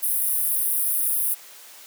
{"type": "high-pass noise", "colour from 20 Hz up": "pink", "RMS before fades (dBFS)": -23, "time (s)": [0.02, 1.35], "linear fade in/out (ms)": 20, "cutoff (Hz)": 9300, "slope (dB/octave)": 96, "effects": ["white hiss -45 dBFS RMS until 1.86 s", "high-pass 400 Hz 12 dB/octave"]}